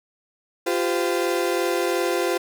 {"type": "chord", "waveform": "35% pulse", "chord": "F suspended second", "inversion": "none", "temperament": "equal with one note detuned", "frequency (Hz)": [349.2, 392, 511.3], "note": ["F4", "G4", "C5"], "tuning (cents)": [0, 0, -40], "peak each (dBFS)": [-22, -25, -24], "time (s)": [0.66, 2.38], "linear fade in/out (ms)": 10, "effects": []}